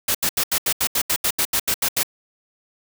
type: noise bursts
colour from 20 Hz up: white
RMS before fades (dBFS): -20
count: 14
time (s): 0.08-2.032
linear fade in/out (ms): 5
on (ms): 67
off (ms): 78
effects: none